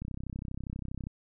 click train, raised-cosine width 5 ms, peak -25 dBFS, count 35, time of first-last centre 0.02-1.069 s, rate 32.4 Hz, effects none

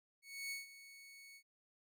sawtooth tone with ADSR envelope, 2217 Hz, C#7, in tune, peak -37 dBFS, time 0.22-1.43 s, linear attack 290 ms, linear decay 150 ms, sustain -15 dB, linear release 72 ms, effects none

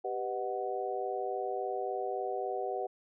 harmonic tone with a mistuned harmonic, 123.47 Hz, B2, in tune, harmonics 3 / 4 / 5 / 6, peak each -37 / -38 / -41 / -36 dBFS, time 0.04-2.87 s, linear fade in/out 10 ms, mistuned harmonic 3, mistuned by +90 cents, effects none

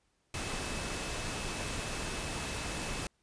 sine tone in noise, 2600 Hz, E7, 24 cents flat, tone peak -47 dBFS, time 0.34-3.07 s, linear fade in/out 2 ms, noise pink, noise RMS -37 dBFS, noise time 0.34-3.07 s, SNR -13 dB, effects pink hiss -75 dBFS RMS until 3.22 s + resampled to 22050 Hz

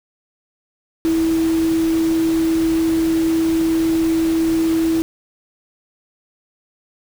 sine tone in noise, 325.8 Hz, E4, 20 cents flat, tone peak -14 dBFS, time 1.05-5.02 s, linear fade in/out 0 ms, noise pink, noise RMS -31 dBFS, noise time 1.05-5.02 s, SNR +14 dB, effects none

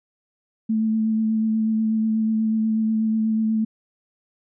sine tone with vibrato, 220 Hz, A3, in tune, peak -18 dBFS, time 0.69-3.65 s, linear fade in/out 10 ms, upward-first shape sine, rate 8.2 Hz, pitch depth 16 cents each way, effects none

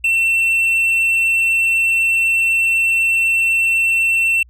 triangle tone, 2696 Hz, E7, 38 cents sharp, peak -11 dBFS, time 0.04-4.43 s, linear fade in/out 5 ms, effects added 60 Hz sine -43 dBFS peak until 4.49 s

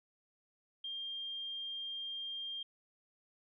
sine tone, 3200 Hz, G7, 35 cents sharp, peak -39 dBFS, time 0.84-2.63 s, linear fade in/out 5 ms, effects none

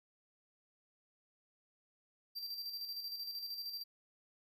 square tone with tremolo, 4707 Hz, D8, 3 cents sharp, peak -40 dBFS, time 2.35-3.84 s, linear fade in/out 20 ms, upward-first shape square, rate 13 Hz, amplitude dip 45%, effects none

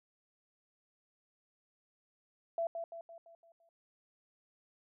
sine tone with echo, 670 Hz, E5, 28 cents sharp, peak -31 dBFS, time 2.58-2.67 s, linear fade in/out 2 ms, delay 170 ms, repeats 6, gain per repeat -6 dB, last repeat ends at 3.69 s, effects none

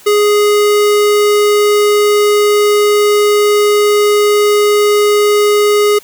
square tone, 415.3 Hz, G#4, in tune, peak -8 dBFS, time 0.06-5.99 s, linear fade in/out 10 ms, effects white hiss -40 dBFS RMS until 6.03 s

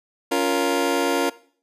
25% pulse chord, Bb minor, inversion first, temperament just, 279.7 / 349.6 / 466.2 Hz, Db4 / F4 / Bb4, +16 / +2 / 0 cents, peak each -20 dBFS, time 0.31-1.3 s, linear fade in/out 10 ms, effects noise-tail reverb RT60 0.5 s tail -19 dB re dry + resampled to 32000 Hz

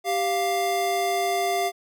square tone pair together, 392 / 698.9 Hz, G4 / F5, 0 / +1 cents, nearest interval minor seventh, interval 1001 cents, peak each -28 / -24 dBFS, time 0.04-1.72 s, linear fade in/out 50 ms, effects none

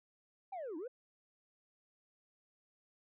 sine linear two-way sweep, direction down then up, 808 to 292.3 to 533 Hz, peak -38 dBFS, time 0.52-0.88 s, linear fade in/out 10 ms, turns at 0.77 s, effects tanh soft clip ceiling -39 dBFS

